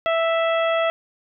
harmonic tone, 659.3 Hz, E5, in tune, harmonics 1 / 2 / 3 / 4 / 5, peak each -19 / -25 / -29 / -31 / -33 dBFS, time 0.06-0.9 s, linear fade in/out 0 ms, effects none

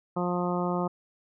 harmonic tone, 177.4 Hz, F3, 27 cents sharp, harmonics 1 / 2 / 3 / 4 / 5 / 6 / 7, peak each -29 / -32 / -34 / -35 / -36 / -37 / -37 dBFS, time 0.16-0.88 s, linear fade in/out 10 ms, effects none

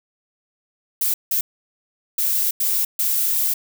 violet noise bursts at uneven times, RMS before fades -20 dBFS, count 5, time 1.01-1.14 / 1.31-1.41 / 2.18-2.51 / 2.6-2.85 / 2.99-3.54 s, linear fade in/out 5 ms, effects none

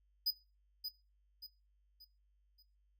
square tone with echo, 4978 Hz, D#8, in tune, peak -31 dBFS, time 0.26-0.31 s, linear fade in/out 10 ms, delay 580 ms, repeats 4, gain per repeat -8 dB, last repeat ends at 2.63 s, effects noise-tail reverb RT60 0.3 s tail -20 dB re dry + added 50 Hz sine -70 dBFS peak until 2.99 s

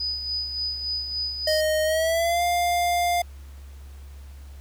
sine tone with tremolo, 4978 Hz, D#8, in tune, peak -24 dBFS, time 0-1.61 s, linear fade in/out 5 ms, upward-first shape sine, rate 3.5 Hz, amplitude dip 50%
square tone with pitch glide, 621 to 701.1 Hz, D#5 to F5, -3 to +7 cents, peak -21 dBFS, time 1.47-3.22 s, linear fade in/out 5 ms, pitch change +210 cents, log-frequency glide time 1.84-2.43 s
effects added 69 Hz sine -39 dBFS peak until 4.6 s + pink hiss -55 dBFS RMS until 4.6 s

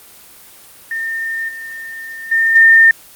sine tone with level steps, 1813 Hz, A#6, 49 cents flat, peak -18 / -26 / -10 / -4 dBFS, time 0.91-2.91 s, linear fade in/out 2 ms, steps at 1.48 / 2.31 / 2.55 s, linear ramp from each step 10 ms, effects white hiss -41 dBFS RMS until 3.15 s + Opus 24 kbps

